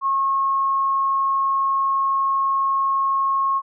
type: tone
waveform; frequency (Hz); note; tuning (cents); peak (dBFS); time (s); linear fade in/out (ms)
sine; 1087; C#6; -34; -17; 0.01-3.62; 50
effects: none